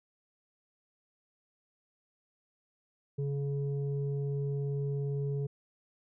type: tone pair together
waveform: sine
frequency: 140.2 / 423 Hz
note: C#3 / G#4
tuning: +20 / +32 cents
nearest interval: octave + perfect fifth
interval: 1912 cents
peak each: -30 / -37 dBFS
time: 3.18-5.47 s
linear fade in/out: 10 ms
effects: tanh soft clip ceiling -24 dBFS